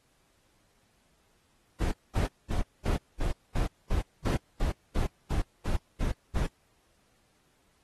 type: noise bursts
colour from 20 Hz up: brown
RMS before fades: -27 dBFS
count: 14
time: 1.8-6.47 s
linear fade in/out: 10 ms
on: 120 ms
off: 230 ms
effects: pink hiss -69 dBFS RMS until 7.83 s + AAC 32 kbps